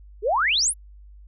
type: exponential sweep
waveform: sine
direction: up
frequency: 377 to 11590 Hz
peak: -18 dBFS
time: 0.22-0.74 s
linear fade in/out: 50 ms
effects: added 50 Hz sine -43 dBFS peak until 1.27 s